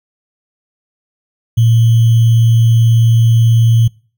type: tone with sample-and-hold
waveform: sine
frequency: 114.8 Hz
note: A#2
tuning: 26 cents flat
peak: -6 dBFS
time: 1.57-3.88 s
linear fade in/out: 10 ms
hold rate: 3150 Hz
effects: noise-tail reverb RT60 0.4 s tail -24 dB re dry